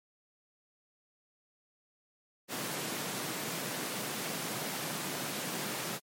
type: high-pass noise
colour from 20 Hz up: pink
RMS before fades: -37 dBFS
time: 2.48-6 s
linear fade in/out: 50 ms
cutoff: 130 Hz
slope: 48 dB/octave
effects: MP3 64 kbps